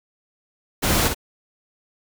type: noise with echo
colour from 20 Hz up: pink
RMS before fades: -20 dBFS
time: 0.82-1.09 s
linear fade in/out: 20 ms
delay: 57 ms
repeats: 1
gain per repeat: -5 dB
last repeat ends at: 1.147 s
effects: none